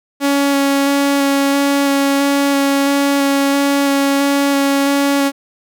sawtooth tone with vibrato, 279.3 Hz, C#4, 13 cents sharp, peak -8 dBFS, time 0.2-5.32 s, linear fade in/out 50 ms, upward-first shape square, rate 1.5 Hz, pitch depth 9 cents each way, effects none

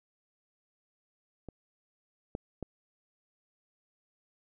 clicks, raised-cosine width 2 ms, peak -29 / -21 / -23 dBFS, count 3, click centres 1.487 / 2.351 / 2.627 s, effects none

